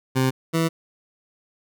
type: tone pair in turn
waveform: 20% pulse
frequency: 130.81 / 163.86 Hz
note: C3 / E3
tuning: 0 / -10 cents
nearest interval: major third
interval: 390 cents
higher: second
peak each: -13 / -14 dBFS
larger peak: first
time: 0.15-0.31 / 0.53-0.69 s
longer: neither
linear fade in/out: 20 ms
effects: none